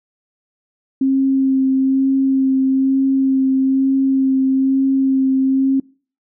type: tone with vibrato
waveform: sine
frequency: 266.9 Hz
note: C4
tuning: 35 cents sharp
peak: -12 dBFS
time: 1.01-5.8 s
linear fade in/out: 5 ms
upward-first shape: sine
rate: 1.1 Hz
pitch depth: 13 cents each way
effects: noise-tail reverb RT60 0.4 s tail -24 dB re dry